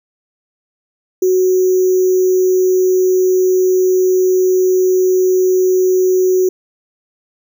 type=tone with sample-and-hold; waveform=sine; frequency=370 Hz; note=F#4; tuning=in tune; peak=-9 dBFS; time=1.22-6.49 s; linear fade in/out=5 ms; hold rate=6300 Hz; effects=none